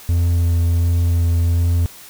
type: tone with vibrato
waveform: triangle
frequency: 85.3 Hz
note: F2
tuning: 40 cents flat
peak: -11 dBFS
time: 0.09-1.86 s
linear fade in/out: 0 ms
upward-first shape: sine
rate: 1.4 Hz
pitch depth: 10 cents each way
effects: white hiss -40 dBFS RMS until 2.09 s